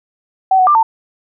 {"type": "tone with pitch steps", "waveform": "sine", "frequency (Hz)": [761, 742, 1187, 900], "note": ["F#5", "F#5", "D6", "A5"], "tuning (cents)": [48, 5, 18, 39], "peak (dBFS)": -7, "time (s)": [0.51, 0.83], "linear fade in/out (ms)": 5, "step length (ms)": 80, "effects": []}